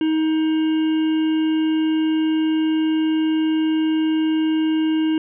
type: harmonic tone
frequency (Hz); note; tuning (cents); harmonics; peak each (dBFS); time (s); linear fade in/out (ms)
315; D#4; +21; 1 / 3 / 5 / 7 / 9 / 10; -16 / -37 / -37 / -42 / -35 / -46; 0.01-5.18; 2
effects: none